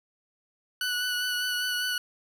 20% pulse tone with vibrato, 1480 Hz, F#6, in tune, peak -22 dBFS, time 0.81-1.98 s, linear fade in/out 2 ms, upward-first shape sine, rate 5 Hz, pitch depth 18 cents each way, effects none

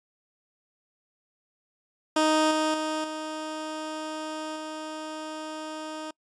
15% pulse tone with level steps, 311.1 Hz, D#4, in tune, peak -14 / -17 / -21 / -26 / -28 dBFS, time 2.16-6.11 s, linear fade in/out 5 ms, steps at 2.51 / 2.74 / 3.04 / 4.56 s, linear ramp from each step 2 ms, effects noise-tail reverb RT60 0.1 s tail -26 dB re dry + resampled to 22050 Hz

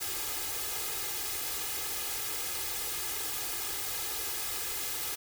white noise with comb filter, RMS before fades -35 dBFS, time 0-5.16 s, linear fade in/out 20 ms, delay 2.4 ms, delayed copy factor +0.9, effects none

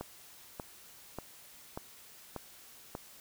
click train, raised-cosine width 1 ms, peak -24 dBFS, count 6, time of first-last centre 0.01-2.951 s, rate 1.7 Hz, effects white hiss -55 dBFS RMS until 3.2 s

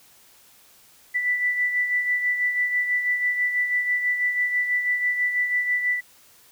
sine beating tone pair, 1975.5 / 1981.6 Hz, B6 / B6, 0 / +5 cents, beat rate 6.1 Hz, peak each -21 / -30 dBFS, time 1.14-6.01 s, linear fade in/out 20 ms, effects white hiss -54 dBFS RMS until 6.51 s

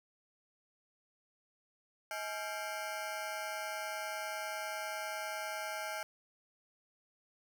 20% pulse ring-modulated tone, 740 Hz, F#5, in tune, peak -30 dBFS, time 2.11-6.03 s, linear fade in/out 0 ms, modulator 105 Hz, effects none

